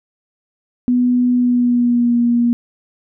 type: tone with pitch glide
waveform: sine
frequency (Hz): 246.9 to 238.1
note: B3 to A#3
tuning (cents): 0 to +37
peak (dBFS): -11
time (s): 0.88-2.53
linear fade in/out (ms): 0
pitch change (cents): -63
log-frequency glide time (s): 1.35-2.17
effects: none